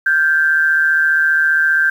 sine tone with amplitude modulation, 1568 Hz, G6, in tune, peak -8 dBFS, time 0.06-1.9 s, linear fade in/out 5 ms, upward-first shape sine, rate 155 Hz, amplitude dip 60%, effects 7-bit

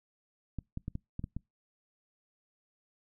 clicks, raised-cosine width 5 ms, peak -24 dBFS, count 7, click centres 0.587 / 0.774 / 0.881 / 0.954 / 1.194 / 1.241 / 1.366 s, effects noise-tail reverb RT60 0.2 s tail -26 dB re dry

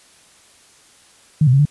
sine tone with pitch steps, 153.1 / 125.5 / 136.9 / 146.8 Hz, D#3 / B2 / C#3 / D3, -28 / +28 / -21 / 0 cents, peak -9 dBFS, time 1.41-1.654 s, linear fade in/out 5 ms, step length 61 ms, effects white hiss -50 dBFS RMS until 1.7 s + resampled to 24000 Hz

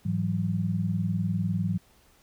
sine tone cluster, 106.2 / 166.4 / 186.3 Hz, G#2 / E3 / F#3, +39 / +17 / +12 cents, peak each -29 dBFS, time 0.05-1.78 s, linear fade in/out 10 ms, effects pink hiss -61 dBFS RMS until 2.22 s

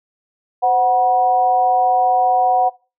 sine tone with amplitude modulation, 740 Hz, F#5, in tune, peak -8 dBFS, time 0.62-2.7 s, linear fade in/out 20 ms, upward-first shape sine, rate 225 Hz, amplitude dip 70%, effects noise-tail reverb RT60 0.3 s tail -21 dB re dry

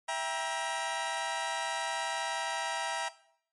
sawtooth chord, E diminished, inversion none, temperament just, 659.3 / 791.1 / 949.3 Hz, E5 / G5 / Bb5, 0 / +16 / +31 cents, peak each -33 / -33 / -30 dBFS, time 0.08-3.09 s, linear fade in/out 10 ms, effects noise-tail reverb RT60 0.6 s tail -17 dB re dry + MP3 48 kbps

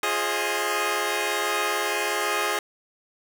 10% pulse chord, F minor seventh, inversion none, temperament equal with one note detuned, 349.2 / 415.3 / 533.3 / 622.3 Hz, F4 / Ab4 / C5 / Eb5, 0 / 0 / +33 / 0 cents, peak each -23 / -18 / -23 / -22 dBFS, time 0.03-2.59 s, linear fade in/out 2 ms, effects none

